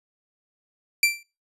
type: tone with exponential decay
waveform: sawtooth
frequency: 2349 Hz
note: D7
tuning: in tune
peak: -10 dBFS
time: 1.03-1.23 s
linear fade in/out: 2 ms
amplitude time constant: 43 ms
effects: noise-tail reverb RT60 0.3 s tail -19 dB re dry + resampled to 32000 Hz